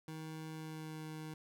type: tone with pitch glide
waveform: 25% pulse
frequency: 158 to 156.19 Hz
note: D#3 to D#3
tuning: +27 to +7 cents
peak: -40 dBFS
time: 0.08-1.34 s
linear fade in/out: 2 ms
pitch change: -20 cents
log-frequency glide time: 0.51-1.06 s
effects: none